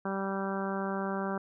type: harmonic tone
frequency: 194.6 Hz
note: G3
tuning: 12 cents flat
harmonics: 1 / 2 / 3 / 4 / 5 / 6 / 7 / 8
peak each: -34 / -37 / -39 / -40 / -41 / -42 / -42 / -43 dBFS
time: 0.05-1.38 s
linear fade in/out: 5 ms
effects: none